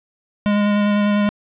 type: tone with vibrato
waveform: square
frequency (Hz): 206.1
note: G#3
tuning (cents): -13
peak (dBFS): -15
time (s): 0.46-1.29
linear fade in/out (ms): 0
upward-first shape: square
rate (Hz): 10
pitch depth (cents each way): 9
effects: resampled to 8000 Hz + 8-bit